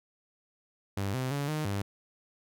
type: tone with pitch steps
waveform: sawtooth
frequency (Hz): 98.9 / 129.3 / 142.3 / 153.6 / 100.1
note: G2 / C3 / C#3 / D#3 / G2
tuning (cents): +16 / -20 / +46 / -22 / +37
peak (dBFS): -26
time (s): 0.97-1.82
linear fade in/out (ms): 5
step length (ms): 170
effects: none